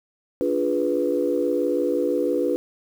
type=chord; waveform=sine; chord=D diminished seventh; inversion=none; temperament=equal with one note detuned; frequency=290.3 / 349.2 / 415.3 / 493.9 Hz; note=D4 / F4 / Ab4 / Cb5; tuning=-20 / 0 / 0 / 0 cents; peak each=-25 / -25 / -27 / -23 dBFS; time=0.41-2.56 s; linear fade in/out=0 ms; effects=tanh soft clip ceiling -9 dBFS + 8-bit